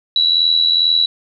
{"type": "tone with amplitude modulation", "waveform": "sine", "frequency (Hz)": 3919, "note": "B7", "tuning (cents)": -14, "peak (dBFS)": -8, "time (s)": [0.16, 1.06], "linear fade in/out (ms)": 2, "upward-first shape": "sine", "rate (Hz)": 82.3, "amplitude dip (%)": 65, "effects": []}